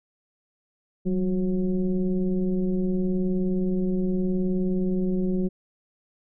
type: tone with frequency modulation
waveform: sine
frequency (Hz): 187.6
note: F#3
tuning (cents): +24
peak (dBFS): -21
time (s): 1.05-5.49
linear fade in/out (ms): 20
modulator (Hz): 178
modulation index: 0.96
effects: none